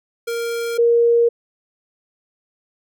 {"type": "tone pair in turn", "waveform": ["square", "sine"], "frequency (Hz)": [466.5, 469.5], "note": ["A#4", "A#4"], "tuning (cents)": [1, 12], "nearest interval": "unison", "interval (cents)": 11, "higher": "second", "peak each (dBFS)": [-22, -11], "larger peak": "second", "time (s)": [[0.27, 0.78], [0.78, 1.29]], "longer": "neither", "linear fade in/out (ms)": 10, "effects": []}